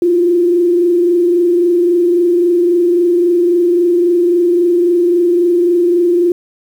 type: tone with frequency modulation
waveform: sine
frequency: 349.2 Hz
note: F4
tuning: in tune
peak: -8 dBFS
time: 0.02-6.32 s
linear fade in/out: 2 ms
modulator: 23.7 Hz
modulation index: 0.45
effects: 7-bit